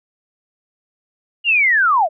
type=linear sweep; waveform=sine; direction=down; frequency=2889 to 582 Hz; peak=-11 dBFS; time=1.44-2.09 s; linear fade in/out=50 ms; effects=none

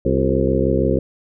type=harmonic tone with a mistuned harmonic; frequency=66.2 Hz; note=C2; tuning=21 cents sharp; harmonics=1 / 2 / 3 / 4 / 5 / 6 / 7 / 8; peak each=-23 / -23 / -23 / -23 / -23 / -23 / -23 / -23 dBFS; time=0.05-0.99 s; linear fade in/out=5 ms; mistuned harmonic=5; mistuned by=+84 cents; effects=none

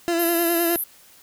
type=tone with vibrato; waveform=30% pulse; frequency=339.2 Hz; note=E4; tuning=50 cents sharp; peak=-17 dBFS; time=0.08-0.76 s; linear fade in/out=0 ms; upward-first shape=sine; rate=9.7 Hz; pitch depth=34 cents each way
type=band-pass noise; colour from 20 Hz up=pink; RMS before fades=-27 dBFS; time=0.19-0.84 s; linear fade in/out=5 ms; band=11000 to 13000 Hz; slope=96 dB/octave
effects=white hiss -51 dBFS RMS until 1.22 s

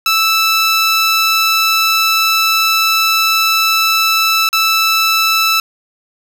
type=tone with dropouts; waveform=15% pulse; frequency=1318.5 Hz; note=E6; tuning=in tune; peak=-4 dBFS; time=0.06-5.6 s; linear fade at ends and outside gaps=2 ms; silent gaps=4.49-4.529 s; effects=none

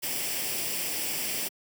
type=noise with comb filter; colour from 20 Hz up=white; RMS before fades=-31 dBFS; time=0.02-1.49 s; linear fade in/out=20 ms; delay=0.38 ms; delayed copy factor=+0.6; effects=high-pass 150 Hz 12 dB/octave

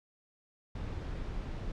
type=noise; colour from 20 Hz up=brown; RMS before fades=-38 dBFS; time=0.75-1.72 s; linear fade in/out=5 ms; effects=low-pass 5000 Hz 12 dB/octave

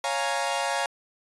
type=chord; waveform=sawtooth; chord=Bb minor seventh; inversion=first; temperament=equal; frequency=554.4 / 698.5 / 830.6 / 932.3 Hz; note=Db5 / F5 / Ab5 / Bb5; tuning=0 / 0 / 0 / 0 cents; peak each=-27 dBFS; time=0.04-0.86 s; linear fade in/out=2 ms; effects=resampled to 24000 Hz

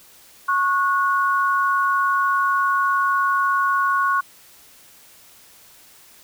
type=tone pair together; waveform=sine; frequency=1100 / 1456.6 Hz; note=C#6 / F#6; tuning=-14 / -28 cents; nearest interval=perfect fourth; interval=486 cents; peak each=-18 / -21 dBFS; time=0.48-4.21 s; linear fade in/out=10 ms; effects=white hiss -49 dBFS RMS until 6.23 s

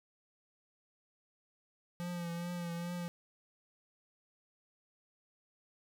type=tone with vibrato; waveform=square; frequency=172.9 Hz; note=F3; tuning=17 cents flat; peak=-38 dBFS; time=2-3.08 s; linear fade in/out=0 ms; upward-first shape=triangle; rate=2.4 Hz; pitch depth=41 cents each way; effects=none

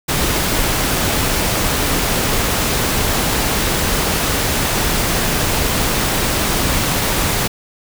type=noise; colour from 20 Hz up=pink; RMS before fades=-17 dBFS; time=0.08-7.48 s; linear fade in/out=10 ms; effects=none

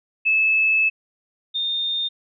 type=tone pair in turn; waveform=sine; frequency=2608 / 3642 Hz; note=E7 / A#7; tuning=-19 / -41 cents; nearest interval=tritone; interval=578 cents; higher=second; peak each=-15 / -21 dBFS; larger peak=first; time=0.25-0.9 / 1.54-2.09 s; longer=first; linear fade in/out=20 ms; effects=none

